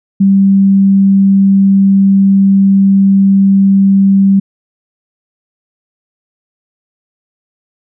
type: tone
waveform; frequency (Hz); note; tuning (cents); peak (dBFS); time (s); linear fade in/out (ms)
sine; 195.5; G3; -4; -4; 0.2-4.4; 10
effects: none